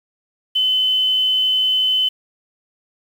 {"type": "tone", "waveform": "sine", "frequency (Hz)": 3037, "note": "F#7", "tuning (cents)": 44, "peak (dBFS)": -14, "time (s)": [0.55, 2.09], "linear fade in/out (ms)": 10, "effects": ["7-bit"]}